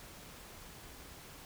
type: silence
effects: pink hiss -52 dBFS RMS until 1.45 s